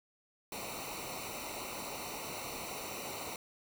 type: noise with comb filter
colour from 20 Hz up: pink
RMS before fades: -42 dBFS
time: 0.52-3.36 s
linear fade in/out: 2 ms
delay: 0.6 ms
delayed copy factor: -0.85
effects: none